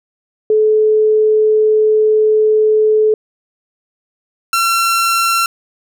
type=tone pair in turn; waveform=sine / sawtooth; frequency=431.1 / 1357.6 Hz; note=A4 / F6; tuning=-35 / -49 cents; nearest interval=octave + minor sixth; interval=1986 cents; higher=second; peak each=-8 dBFS; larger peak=neither; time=0.5-3.14 / 4.53-5.46 s; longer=first; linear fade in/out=2 ms; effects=none